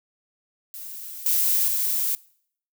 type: noise with level steps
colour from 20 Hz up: violet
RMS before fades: -37 / -21 / -24 dBFS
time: 0.74-2.15 s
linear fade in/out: 0 ms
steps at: 1.26 / 1.68 s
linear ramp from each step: 2 ms
effects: noise-tail reverb RT60 0.6 s tail -22 dB re dry